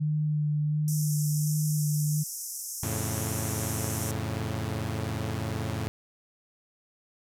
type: tone with vibrato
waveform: sine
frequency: 150.7 Hz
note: D3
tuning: 45 cents sharp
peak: -24 dBFS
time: 0-2.24 s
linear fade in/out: 20 ms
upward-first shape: sine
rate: 1.4 Hz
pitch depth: 16 cents each way
type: band-pass noise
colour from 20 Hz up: pink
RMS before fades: -37 dBFS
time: 0.88-4.11 s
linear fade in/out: 0 ms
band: 5400 to 14000 Hz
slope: 96 dB/octave
type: chord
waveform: sawtooth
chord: F augmented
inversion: none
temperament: equal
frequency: 87.31 / 110 / 138.59 Hz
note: F2 / A2 / C#3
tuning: 0 / 0 / 0 cents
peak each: -31 / -28 / -32 dBFS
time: 2.83-5.88 s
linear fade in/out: 0 ms
effects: none